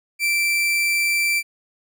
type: tone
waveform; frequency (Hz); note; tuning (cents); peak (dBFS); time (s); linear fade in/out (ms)
40% pulse; 2342; D7; -5; -17; 0.19-1.43; 50
effects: none